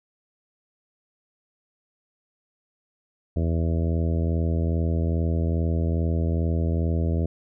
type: harmonic tone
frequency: 82.41 Hz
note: E2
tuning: in tune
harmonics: 1 / 2 / 3 / 4 / 5 / 6 / 7 / 8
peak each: -22 / -28 / -32 / -34 / -36 / -38 / -39 / -40 dBFS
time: 3.36-7.26 s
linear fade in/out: 5 ms
effects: none